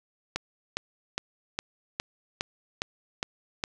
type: click train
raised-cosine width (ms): 0.2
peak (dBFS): -11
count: 9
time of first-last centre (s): 0.36-3.639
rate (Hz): 2.44
effects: none